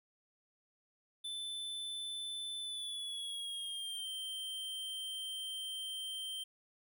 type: tone with pitch glide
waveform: square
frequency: 3520 to 3136 Hz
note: A7 to G7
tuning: 0 to 0 cents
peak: -40 dBFS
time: 1.24-6.44 s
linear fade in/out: 10 ms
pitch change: -200 cents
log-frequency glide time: 2.61-4.09 s
effects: none